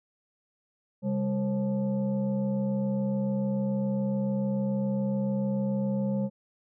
sine tone with frequency modulation, 201 Hz, G3, 44 cents sharp, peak -25 dBFS, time 1.02-6.3 s, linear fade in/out 50 ms, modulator 335 Hz, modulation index 0.78, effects none

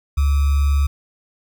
sine tone with sample-and-hold, 70.8 Hz, C#2, 37 cents sharp, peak -13 dBFS, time 0.17-0.87 s, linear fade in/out 10 ms, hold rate 1225 Hz, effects none

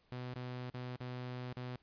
sawtooth tone with dropouts, 125 Hz, B2, 21 cents sharp, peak -37 dBFS, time 0.12-1.76 s, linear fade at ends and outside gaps 0 ms, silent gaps 0.339-0.358 / 0.699-0.742 / 0.962-1.005 / 1.529-1.569 s, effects pink hiss -72 dBFS RMS until 1.82 s + resampled to 11025 Hz

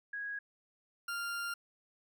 sine / 40% pulse tone pair in turn, 1654 / 1395.7 Hz, G#6 / F6, -8 / -2 cents, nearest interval minor third, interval 294 cents, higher first, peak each -37 / -35 dBFS, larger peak second, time 0.13-0.39 / 1.08-1.54 s, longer second, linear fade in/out 5 ms, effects none

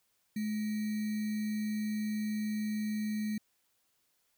sine tone with sample-and-hold, 213.2 Hz, G#3, 46 cents sharp, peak -31 dBFS, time 0.36-3.38 s, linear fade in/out 5 ms, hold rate 2100 Hz, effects white hiss -75 dBFS RMS until 4.37 s

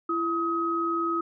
sine tone pair together, 335.5 / 1266.7 Hz, E4 / D#6, +31 / +31 cents, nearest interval octave + major seventh, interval 2300 cents, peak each -28 / -26 dBFS, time 0.09-1.21 s, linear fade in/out 5 ms, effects none

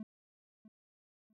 triangle tone with echo, 216.7 Hz, A3, 26 cents flat, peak -38 dBFS, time 0-0.03 s, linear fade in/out 2 ms, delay 650 ms, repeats 2, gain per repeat -14 dB, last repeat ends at 1.33 s, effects none

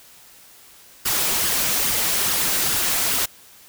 white noise with flanger, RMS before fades -21 dBFS, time 1.05-3.26 s, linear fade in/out 10 ms, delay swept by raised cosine 0.6 to 6.5 ms, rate 2.4 Hz, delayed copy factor +0.5, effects white hiss -48 dBFS RMS until 3.68 s

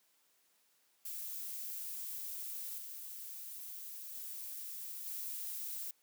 violet noise with level steps, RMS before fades -43 / -47 / -45 / -42 dBFS, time 1.05-5.91 s, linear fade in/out 5 ms, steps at 2.78 / 4.15 / 5.06 s, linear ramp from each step 2 ms, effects white hiss -73 dBFS RMS until 6.02 s + high-pass 200 Hz 12 dB/octave

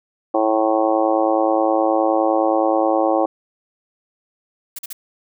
harmonic tone, 109.6 Hz, A2, 6 cents flat, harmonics 3 / 4 / 5 / 6 / 7 / 8 / 9 / 10, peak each -20 / -27 / -19 / -26 / -20 / -28 / -31 / -28 dBFS, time 0.34-3.26 s, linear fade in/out 5 ms
blue noise bursts, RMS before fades -30 dBFS, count 3, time 4.76-4.93 s, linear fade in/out 5 ms, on 28 ms, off 43 ms
effects none

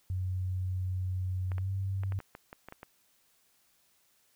sine tone with pitch glide, 92.5 to 96.65 Hz, F#2 to G2, 0 to -24 cents, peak -30 dBFS, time 0.1-2.19 s, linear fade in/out 0 ms, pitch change +76 cents, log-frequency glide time 1.57-1.69 s
clicks, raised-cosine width 0.5 ms, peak -29 dBFS, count 10, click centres 1.518 / 1.582 / 2.035 / 2.122 / 2.203 / 2.351 / 2.529 / 2.686 / 2.724 / 2.831 s
effects white hiss -69 dBFS RMS until 4.35 s

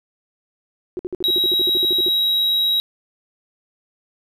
sine tone bursts, 362.8 Hz, F#4, 34 cents flat, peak -22 dBFS, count 15, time 0.97-2.084 s, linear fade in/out 0 ms, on 22 ms, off 56 ms
triangle tone, 3842 Hz, B7, 48 cents flat, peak -14 dBFS, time 1.24-2.8 s, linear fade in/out 0 ms
effects none

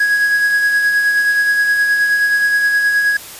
triangle tone with tremolo, 1661.2 Hz, G#6, in tune, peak -8 dBFS, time 0-3.17 s, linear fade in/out 5 ms, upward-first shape sine, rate 9.5 Hz, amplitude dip 35%, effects white hiss -33 dBFS RMS until 3.39 s + resampled to 32000 Hz

